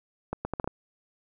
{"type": "accelerating click train", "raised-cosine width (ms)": 1, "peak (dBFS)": -16, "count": 6, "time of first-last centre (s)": [0.33, 0.676], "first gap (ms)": 120, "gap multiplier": 0.72, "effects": []}